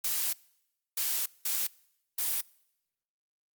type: noise bursts at uneven times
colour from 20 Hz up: blue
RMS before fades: -30 dBFS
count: 4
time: 0.04-0.33 / 0.97-1.26 / 1.45-1.67 / 2.18-2.41 s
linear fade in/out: 5 ms
effects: noise-tail reverb RT60 0.9 s tail -25 dB re dry + Opus 48 kbps